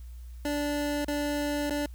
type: tone with dropouts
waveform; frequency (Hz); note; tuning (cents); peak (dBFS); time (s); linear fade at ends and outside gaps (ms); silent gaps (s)
25% pulse; 291.7; D4; -12; -24; 0.45-1.86; 2; 1.047-1.081 / 1.698-1.706
effects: added 60 Hz sine -40 dBFS peak until 1.94 s + white hiss -63 dBFS RMS until 1.94 s